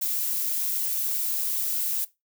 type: noise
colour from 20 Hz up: violet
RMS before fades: -27 dBFS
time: 0.01-2.05 s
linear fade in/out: 10 ms
effects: noise-tail reverb RT60 0.2 s tail -18 dB re dry